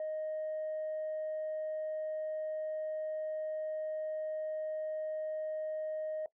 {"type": "tone", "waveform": "sine", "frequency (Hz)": 622.3, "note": "D#5", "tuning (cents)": 0, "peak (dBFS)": -33, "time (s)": [0, 6.26], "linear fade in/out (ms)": 2, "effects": ["noise-tail reverb RT60 0.1 s tail -18 dB re dry", "tanh soft clip ceiling -32 dBFS"]}